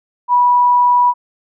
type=tone; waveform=sine; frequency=978 Hz; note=B5; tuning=17 cents flat; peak=-8 dBFS; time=0.28-1.14 s; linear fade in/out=50 ms; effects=none